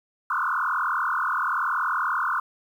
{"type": "tone with frequency modulation", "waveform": "sine", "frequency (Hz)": 1247, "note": "D#6", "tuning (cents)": 3, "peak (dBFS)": -22, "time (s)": [0.3, 2.4], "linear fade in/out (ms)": 5, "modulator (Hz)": 40.9, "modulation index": 5.9, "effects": ["9-bit"]}